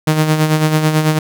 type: tone with tremolo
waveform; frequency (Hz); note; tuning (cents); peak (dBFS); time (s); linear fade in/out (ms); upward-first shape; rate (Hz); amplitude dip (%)
sawtooth; 155.3; D#3; -3; -5; 0.07-1.19; 5; sine; 9.1; 55
effects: none